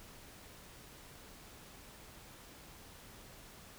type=silence; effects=pink hiss -55 dBFS RMS until 3.78 s